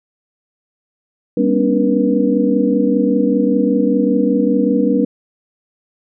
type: tone cluster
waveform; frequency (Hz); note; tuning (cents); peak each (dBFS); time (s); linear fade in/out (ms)
sine; 198.6 / 240.5 / 270.5 / 295.6 / 481.4; G3 / B3 / C#4 / D4 / B4; +23 / -46 / -42 / +11 / -44; -18; 1.37-5.05; 5
effects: none